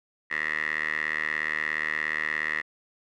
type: tone with band-pass filter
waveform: 10% pulse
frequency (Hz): 77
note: D#2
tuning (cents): -17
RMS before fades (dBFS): -29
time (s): 0.3-2.62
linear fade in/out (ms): 20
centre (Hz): 1900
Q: 9.8
effects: none